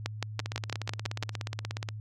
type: two click trains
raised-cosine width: 0.2 ms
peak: -13 / -17 dBFS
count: 8 / 26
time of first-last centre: 0.06-1.227 / 0.4-1.888 s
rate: 6 / 16.8 Hz
effects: added 107 Hz sine -37 dBFS peak until 2 s + AAC 64 kbps

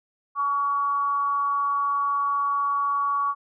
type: tone with amplitude modulation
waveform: sine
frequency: 1129 Hz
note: C#6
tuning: 31 cents sharp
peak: -19 dBFS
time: 0.35-3.35 s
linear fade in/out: 50 ms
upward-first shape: sine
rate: 275 Hz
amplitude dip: 45%
effects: none

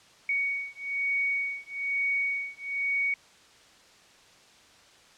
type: beating tone pair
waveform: sine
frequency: 2237 / 2238.1 Hz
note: C#7 / C#7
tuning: +15 / +16 cents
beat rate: 1.1 Hz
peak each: -30 dBFS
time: 0.29-3.14 s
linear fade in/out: 2 ms
effects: white hiss -56 dBFS RMS until 5.17 s + low-pass 6000 Hz 12 dB/octave

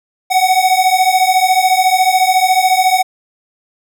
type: beating tone pair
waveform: square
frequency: 740 / 754 Hz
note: F#5 / F#5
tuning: 0 / +32 cents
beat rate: 14 Hz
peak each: -13 / -13 dBFS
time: 0.3-3.03 s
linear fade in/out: 20 ms
effects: none

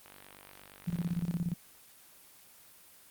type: click train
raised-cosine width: 0.3 ms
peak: -34 dBFS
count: 57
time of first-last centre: 0.06-1.212 s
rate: 48.6 Hz
type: tone with tremolo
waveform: sine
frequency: 171.7 Hz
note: F3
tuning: 29 cents flat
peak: -28 dBFS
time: 0.87-1.54 s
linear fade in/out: 10 ms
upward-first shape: square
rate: 17 Hz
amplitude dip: 75%
effects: white hiss -57 dBFS RMS until 3.1 s + Opus 24 kbps

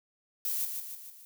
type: noise with echo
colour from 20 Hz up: violet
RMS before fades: -32 dBFS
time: 0.45-0.65 s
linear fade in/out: 0 ms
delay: 150 ms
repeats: 4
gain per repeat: -5 dB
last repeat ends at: 1.25 s
effects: none

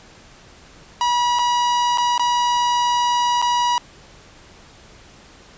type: tone with dropouts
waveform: 45% pulse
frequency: 968 Hz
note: B5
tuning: 35 cents flat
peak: -16 dBFS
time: 1.01-3.78 s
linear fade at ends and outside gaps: 1 ms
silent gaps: 1.388-1.392 / 1.975-1.982 / 2.179-2.195 / 3.417-3.424 s
effects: pink hiss -46 dBFS RMS until 5.57 s + resampled to 16000 Hz

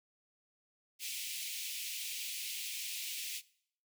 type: high-pass noise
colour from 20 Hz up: pink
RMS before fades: -41 dBFS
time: 0.99-3.42 s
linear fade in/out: 50 ms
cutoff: 2300 Hz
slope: 48 dB/octave
effects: noise-tail reverb RT60 0.6 s tail -20 dB re dry

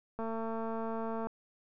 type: click train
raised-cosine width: 1 ms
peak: -25 dBFS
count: 244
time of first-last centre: 0.19-1.27 s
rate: 225 Hz
effects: none

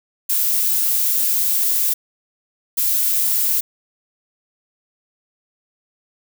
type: noise bursts at uneven times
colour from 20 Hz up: violet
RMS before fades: -18 dBFS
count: 2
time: 0.29-1.94 / 2.77-3.61 s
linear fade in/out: 10 ms
effects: none

